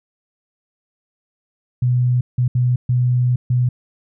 sine tone bursts at uneven times, 124.2 Hz, B2, 10 cents sharp, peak -13 dBFS, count 5, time 1.82-2.21 / 2.38-2.48 / 2.55-2.76 / 2.89-3.36 / 3.5-3.69 s, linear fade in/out 5 ms, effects none

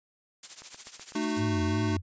blue noise with tremolo, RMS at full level -36 dBFS, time 0.43-1.41 s, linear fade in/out 2 ms, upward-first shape triangle, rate 14 Hz, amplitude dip 85%
click train, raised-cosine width 0.5 ms, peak -32 dBFS, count 6, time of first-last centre 0.62-1.247 s, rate 7.98 Hz
square chord, D# diminished, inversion second, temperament equal with one note detuned, 220 / 303.7 / 370 Hz, A3 / D#4 / F#4, 0 / -42 / 0 cents, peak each -33 / -31 / -36 dBFS, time 1.15-1.97 s, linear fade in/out 5 ms
sine tone with vibrato, 98 Hz, G2, in tune, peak -28 dBFS, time 1.36-2.02 s, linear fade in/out 50 ms, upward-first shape triangle, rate 2.7 Hz, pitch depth 190 cents each way
effects resampled to 16000 Hz

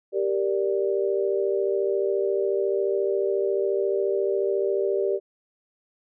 sine chord, G minor, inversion none, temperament equal, 392 / 466.2 / 587.3 Hz, G4 / Bb4 / D5, 0 / 0 / 0 cents, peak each -23 / -28 / -28 dBFS, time 0.12-5.2 s, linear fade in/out 50 ms, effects none

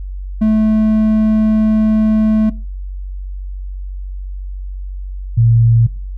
triangle / sine tone pair in turn, 217.1 / 115.57 Hz, A3 / A#2, -23 / -14 cents, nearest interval major seventh, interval 1091 cents, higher first, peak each -7 dBFS, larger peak neither, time 0.41-2.5 / 5.37-5.87 s, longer first, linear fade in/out 10 ms, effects noise-tail reverb RT60 0.4 s tail -22 dB re dry + added 47 Hz sine -22 dBFS peak until 6.17 s

